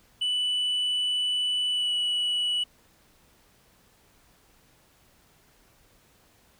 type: tone with pitch glide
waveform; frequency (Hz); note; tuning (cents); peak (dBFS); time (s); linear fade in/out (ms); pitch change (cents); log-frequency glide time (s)
sine; 2976 to 2945; F#7 to F#7; +9 to -9; -21; 0.21-2.64; 10; -18; 1.71-1.92
effects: tanh soft clip ceiling -23 dBFS + pink hiss -61 dBFS RMS until 6.59 s